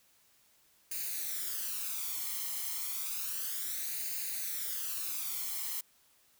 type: noise with flanger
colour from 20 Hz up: blue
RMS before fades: -37 dBFS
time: 0.91-5.81 s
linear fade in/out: 5 ms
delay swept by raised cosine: 0.44 to 0.97 ms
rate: 0.31 Hz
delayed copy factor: +0.65
effects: white hiss -67 dBFS RMS until 6.39 s